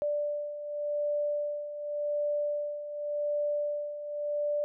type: beating tone pair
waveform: sine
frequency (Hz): 587.3 / 588.18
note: D5 / D5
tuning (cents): 0 / +3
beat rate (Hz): 0.88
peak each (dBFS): -36 / -30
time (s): 0.02-4.64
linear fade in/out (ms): 0
effects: none